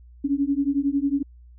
sine beating tone pair, 275.1 / 286.1 Hz, C#4 / D4, -13 / -45 cents, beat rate 11 Hz, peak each -23 dBFS, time 0.24-1.23 s, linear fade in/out 10 ms, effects added 60 Hz sine -45 dBFS peak until 1.58 s

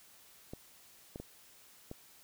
clicks, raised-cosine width 2 ms, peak -29 dBFS, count 4, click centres 0.535 / 1.159 / 1.2 / 1.914 s, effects white hiss -60 dBFS RMS until 2.23 s

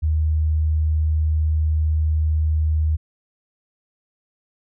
sine tone, 77.78 Hz, D#2, in tune, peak -16 dBFS, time 0.02-2.97 s, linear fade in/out 20 ms, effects none

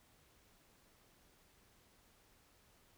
silence, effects pink hiss -69 dBFS RMS until 2.97 s

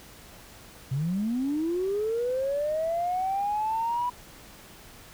sine linear sweep, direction up, 125.5 to 987.8 Hz, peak -24 dBFS, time 0.91-4.1 s, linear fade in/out 10 ms, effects tanh soft clip ceiling -20 dBFS + pink hiss -49 dBFS RMS until 5.13 s

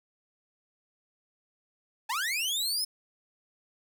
sawtooth linear sweep, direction up, 816 to 5274 Hz, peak -25 dBFS, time 2.09-2.85 s, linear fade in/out 10 ms, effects none

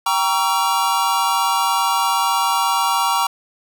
square chord, G diminished seventh, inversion none, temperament just, 784 / 940.8 / 1128.9 / 1354.7 Hz, G5 / Bb5 / Db6 / Fb6, 0 / +16 / +31 / +47 cents, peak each -24 / -20 / -22 / -25 dBFS, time 0.06-3.27 s, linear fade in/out 5 ms, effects none

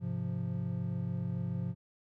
triangle chord, F minor, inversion first, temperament equal, 103.83 / 130.81 / 174.61 Hz, Ab2 / C3 / F3, 0 / 0 / 0 cents, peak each -36 / -35 / -34 dBFS, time 0-1.75 s, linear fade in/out 50 ms, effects none

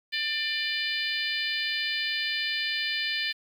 harmonic tone with a mistuned harmonic, 595 Hz, D5, 22 cents sharp, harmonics 3 / 4 / 5 / 6 / 7 / 8, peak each -32 / -33 / -34 / -35 / -35 / -36 dBFS, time 0.12-3.33 s, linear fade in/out 20 ms, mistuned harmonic 8, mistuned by +21 cents, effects 9-bit

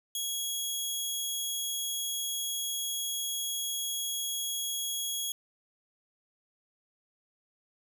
15% pulse tone, 3322 Hz, G#7, in tune, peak -24 dBFS, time 0.15-5.32 s, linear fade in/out 2 ms, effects none

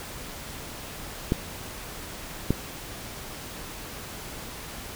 clicks, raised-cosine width 3 ms, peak -8 dBFS, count 2, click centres 1.321 / 2.506 s, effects pink hiss -39 dBFS RMS until 4.95 s

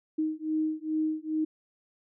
sine beating tone pair, 311.1 / 313.5 Hz, D#4 / D#4, 0 / +13 cents, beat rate 2.4 Hz, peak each -30 / -30 dBFS, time 0.18-1.45 s, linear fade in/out 10 ms, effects none

